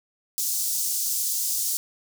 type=high-pass noise; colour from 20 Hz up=pink; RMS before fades=-26 dBFS; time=0.38-1.77 s; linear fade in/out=0 ms; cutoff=5600 Hz; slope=24 dB/octave; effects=none